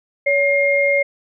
sine tone pair together, 563.6 / 2128 Hz, C#5 / C7, +29 / +29 cents, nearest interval octave + major seventh, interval 2300 cents, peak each -16 dBFS, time 0.26-1.03 s, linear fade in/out 10 ms, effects none

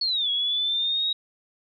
sine exponential two-way sweep, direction down then up, 4435 to 3323 to 3811 Hz, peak -22 dBFS, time 0.01-1.13 s, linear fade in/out 5 ms, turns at 0.3 s, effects none

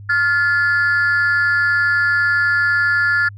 sine tone pair together, 1406 / 1724 Hz, F6 / A6, +11 / -36 cents, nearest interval major third, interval 353 cents, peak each -14 dBFS, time 0.09-3.29 s, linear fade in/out 10 ms, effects tanh soft clip ceiling -10 dBFS + added 101 Hz sine -33 dBFS peak until 3.37 s

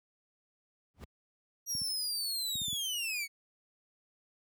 brown noise with exponential growth, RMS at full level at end -35 dBFS, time 0.94-1.04 s, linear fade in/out 0 ms, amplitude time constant 21 ms
sawtooth linear sweep, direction down, 5760 to 2200 Hz, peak -30 dBFS, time 1.66-3.28 s, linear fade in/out 50 ms
clicks, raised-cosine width 5 ms, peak -32 dBFS, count 6, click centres 1.751 / 1.817 / 2.555 / 2.617 / 2.682 / 2.729 s
effects high-pass 80 Hz 12 dB/octave

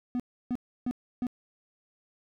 triangle tone bursts, 246.9 Hz, B3, in tune, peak -25 dBFS, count 4, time 0.15-1.268 s, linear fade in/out 0 ms, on 47 ms, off 310 ms, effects none

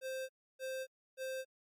square tone bursts, 524 Hz, C5, 2 cents sharp, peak -39 dBFS, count 3, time 0.01-1.45 s, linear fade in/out 50 ms, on 280 ms, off 300 ms, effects MP3 64 kbps

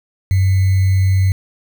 sine tone with sample-and-hold, 95.1 Hz, F#2, 48 cents sharp, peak -10 dBFS, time 0.31-1.32 s, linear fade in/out 0 ms, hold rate 2100 Hz, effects none

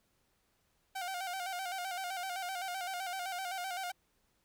sawtooth tone with vibrato, 740 Hz, F#5, in tune, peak -33 dBFS, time 0.95-3.92 s, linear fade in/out 10 ms, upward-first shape square, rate 7.8 Hz, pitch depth 68 cents each way, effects pink hiss -75 dBFS RMS until 4.44 s

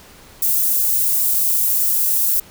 white high-pass noise, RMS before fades -17 dBFS, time 0.42-2.4 s, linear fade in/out 5 ms, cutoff 12000 Hz, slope 12 dB/octave, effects pink hiss -44 dBFS RMS until 2.5 s

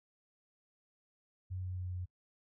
sine tone with pitch steps, 92.3 / 91.56 / 90.82 / 90.09 Hz, F#2 / F#2 / F#2 / F#2, -4 / -18 / -32 / -46 cents, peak -37 dBFS, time 1.5-2.06 s, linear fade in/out 20 ms, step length 140 ms, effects noise-tail reverb RT60 0.1 s tail -24 dB re dry

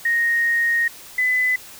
sine tone pair in turn, 1864.7 / 2007 Hz, A#6 / B6, 0 / +27 cents, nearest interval minor second, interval 127 cents, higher second, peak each -16 dBFS, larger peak neither, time 0.05-0.88 / 1.18-1.56 s, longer first, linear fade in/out 5 ms, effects white hiss -41 dBFS RMS until 1.79 s

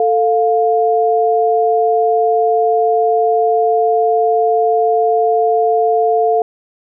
sine tone pair together, 443.5 / 704 Hz, A4 / F5, +14 / +14 cents, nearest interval minor sixth, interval 800 cents, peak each -13 dBFS, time 0-6.42 s, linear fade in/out 2 ms, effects none

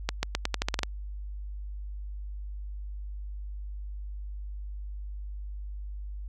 accelerating click train, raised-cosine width 0.2 ms, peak -9 dBFS, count 10, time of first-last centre 0.09-0.833 s, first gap 140 ms, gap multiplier 0.86, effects added 50 Hz sine -35 dBFS peak until 6.28 s

